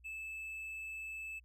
triangle tone, 2621 Hz, E7, 11 cents flat, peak -40 dBFS, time 0.04-1.4 s, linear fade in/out 20 ms, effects added 60 Hz sine -60 dBFS peak until 1.44 s

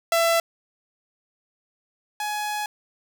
sawtooth tone pair in turn, 669 / 840 Hz, E5 / G#5, +25 / +19 cents, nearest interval major third, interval 394 cents, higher second, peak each -14 / -22 dBFS, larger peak first, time 0.12-0.4 / 2.2-2.66 s, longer second, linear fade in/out 2 ms, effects none

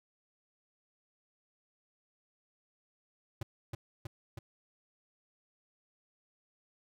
square tone with echo, 114 Hz, A#2, 38 cents flat, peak -35 dBFS, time 3.41-3.43 s, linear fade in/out 5 ms, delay 320 ms, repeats 3, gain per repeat -2 dB, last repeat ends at 4.39 s, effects none

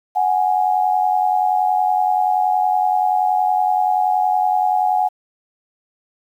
sine tone pair together, 740 / 830.6 Hz, F#5 / G#5, 0 / 0 cents, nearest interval major second, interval 200 cents, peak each -16 / -18 dBFS, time 0.15-5.09 s, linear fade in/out 20 ms, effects 8-bit

